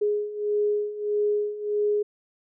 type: beating tone pair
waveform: sine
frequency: 415.3 / 416.9 Hz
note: G#4 / G#4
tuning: 0 / +7 cents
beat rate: 1.6 Hz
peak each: -28 / -24 dBFS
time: 0.01-2.03 s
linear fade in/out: 10 ms
effects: none